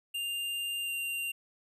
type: tone with pitch glide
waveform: square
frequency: 2798 to 2777 Hz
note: F7 to F7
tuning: +3 to -10 cents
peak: -33 dBFS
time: 0.14-1.32 s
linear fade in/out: 10 ms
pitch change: -13 cents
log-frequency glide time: 0.82-0.91 s
effects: none